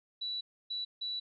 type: tone bursts at uneven times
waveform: sine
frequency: 3942 Hz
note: B7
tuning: 4 cents flat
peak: -34 dBFS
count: 3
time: 0.21-0.41 / 0.7-0.85 / 1.01-1.2 s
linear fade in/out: 10 ms
effects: none